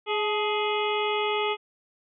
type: harmonic tone with a mistuned harmonic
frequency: 418.6 Hz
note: G#4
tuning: 14 cents sharp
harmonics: 1 / 2 / 3 / 5 / 6 / 7 / 8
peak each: -27 / -30 / -32 / -34 / -35 / -35 / -36 dBFS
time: 0.06-1.57 s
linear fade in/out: 50 ms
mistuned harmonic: 2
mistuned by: +46 cents
effects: none

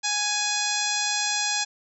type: harmonic tone with a mistuned harmonic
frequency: 830.6 Hz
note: G#5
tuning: in tune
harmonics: 1 / 2 / 3 / 4 / 5 / 6 / 7 / 8 / 9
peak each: -32 / -32 / -32 / -32 / -32 / -32 / -32 / -32 / -32 dBFS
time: 0.03-1.65 s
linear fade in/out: 20 ms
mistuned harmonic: 4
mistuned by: +35 cents
effects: none

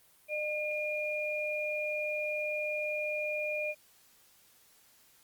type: tone pair together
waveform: sine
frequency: 605 / 2420 Hz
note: D#5 / D#7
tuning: -49 / -49 cents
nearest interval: 2 octaves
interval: 2400 cents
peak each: -34 / -34 dBFS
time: 0.28-3.75 s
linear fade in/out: 50 ms
effects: white hiss -63 dBFS RMS until 5.23 s + Opus 32 kbps

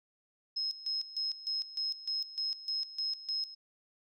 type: tone with tremolo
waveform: sine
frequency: 5150 Hz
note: E8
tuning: 41 cents flat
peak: -31 dBFS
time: 0.56-3.55 s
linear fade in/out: 10 ms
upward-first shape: square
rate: 3.3 Hz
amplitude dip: 80%
effects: none

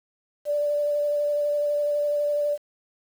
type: tone with vibrato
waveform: sine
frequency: 586 Hz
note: D5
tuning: 4 cents flat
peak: -21 dBFS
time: 0.45-2.58 s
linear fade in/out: 50 ms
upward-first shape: sine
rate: 12 Hz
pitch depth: 12 cents each way
effects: 8-bit

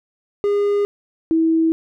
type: tone pair in turn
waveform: triangle / sine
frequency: 407.7 / 324.6 Hz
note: G#4 / E4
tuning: -32 / -27 cents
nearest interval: major third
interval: 395 cents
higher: first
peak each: -13 dBFS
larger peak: neither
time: 0.44-0.85 / 1.31-1.72 s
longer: neither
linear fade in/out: 0 ms
effects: none

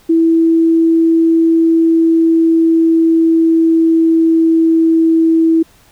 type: tone with pitch glide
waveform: sine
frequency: 328.4 to 325.9 Hz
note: E4 to E4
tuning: -6 to -20 cents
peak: -7 dBFS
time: 0.09-5.63 s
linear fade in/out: 10 ms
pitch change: -14 cents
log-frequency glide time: 1.7-5.16 s
effects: pink hiss -48 dBFS RMS until 5.91 s

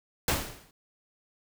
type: noise with exponential decay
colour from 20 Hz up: pink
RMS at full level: -23 dBFS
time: 0.28-0.71 s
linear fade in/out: 2 ms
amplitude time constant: 93 ms
effects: none

